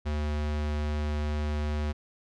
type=tone; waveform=square; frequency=74.8 Hz; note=D2; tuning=32 cents sharp; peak=-28 dBFS; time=0.05-1.93 s; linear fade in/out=20 ms; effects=low-pass 5000 Hz 12 dB/octave